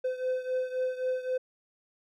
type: beating tone pair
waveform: triangle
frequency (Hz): 510 / 513.8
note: C5 / C5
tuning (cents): -44 / -32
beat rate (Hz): 3.8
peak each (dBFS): -28 / -32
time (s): 0.04-1.38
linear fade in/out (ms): 10
effects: none